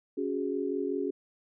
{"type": "chord", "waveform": "sine", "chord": "C# suspended fourth", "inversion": "none", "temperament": "equal with one note detuned", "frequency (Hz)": [278.8, 370, 415.3], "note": ["C#4", "F#4", "G#4"], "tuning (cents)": [10, 0, 0], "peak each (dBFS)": -33, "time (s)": [0.17, 1.11], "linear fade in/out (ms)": 10, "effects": []}